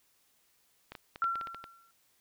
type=clicks; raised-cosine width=0.3 ms; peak=-27 dBFS; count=9; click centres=0.92 / 0.952 / 1.159 / 1.242 / 1.356 / 1.412 / 1.472 / 1.546 / 1.641 s
type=tone with exponential decay; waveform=sine; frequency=1360 Hz; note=F6; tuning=46 cents flat; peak=-25 dBFS; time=1.22-1.91 s; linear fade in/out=1 ms; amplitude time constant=150 ms
effects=white hiss -70 dBFS RMS until 2.2 s